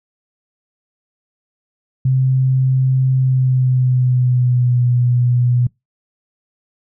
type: tone with pitch glide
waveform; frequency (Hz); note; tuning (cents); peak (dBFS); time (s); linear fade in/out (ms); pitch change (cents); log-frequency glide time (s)
sine; 130.81 to 122.76; C3 to B2; 0 to -10; -11; 2.05-5.67; 5; -110; 3.14-4.82
effects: noise-tail reverb RT60 0.2 s tail -25 dB re dry